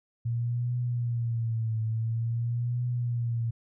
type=tone with vibrato; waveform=sine; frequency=116.5 Hz; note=A#2; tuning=1 cent flat; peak=-26 dBFS; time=0.25-3.51 s; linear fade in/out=10 ms; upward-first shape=triangle; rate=0.48 Hz; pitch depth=94 cents each way; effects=none